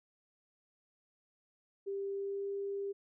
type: tone with pitch glide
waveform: sine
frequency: 395.3 to 398 Hz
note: G4 to G4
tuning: +15 to +26 cents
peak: -35 dBFS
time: 1.86-2.93 s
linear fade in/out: 20 ms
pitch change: +11 cents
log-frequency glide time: 2.12-2.47 s
effects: none